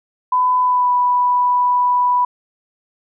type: tone with pitch glide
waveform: sine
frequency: 1003 to 986.3 Hz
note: B5 to B5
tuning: +26 to -3 cents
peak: -12 dBFS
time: 0.32-2.25 s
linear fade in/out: 5 ms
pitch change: -29 cents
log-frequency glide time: 0.6-0.92 s
effects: none